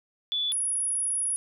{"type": "tone pair in turn", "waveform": "sine", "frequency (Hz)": [3457, 10337], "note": ["A7", "E9"], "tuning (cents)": [-31, -35], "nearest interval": "octave + perfect fifth", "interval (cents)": 1896, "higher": "second", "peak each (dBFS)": -25, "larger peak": "neither", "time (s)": [[0.32, 0.52], [0.52, 1.36]], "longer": "second", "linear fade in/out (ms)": 0, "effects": []}